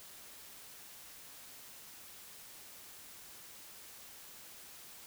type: silence
effects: white hiss -53 dBFS RMS until 5.06 s